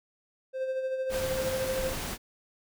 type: tone with tremolo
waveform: triangle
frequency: 523.3 Hz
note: C5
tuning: in tune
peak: -25 dBFS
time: 0.53-1.94 s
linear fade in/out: 50 ms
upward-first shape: sine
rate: 13 Hz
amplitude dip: 45%
type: noise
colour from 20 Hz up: pink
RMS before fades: -35 dBFS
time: 1.09-2.18 s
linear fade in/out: 50 ms
effects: none